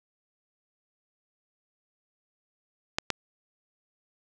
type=clicks; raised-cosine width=0.2 ms; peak=-8 dBFS; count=2; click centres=2.985 / 3.103 s; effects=none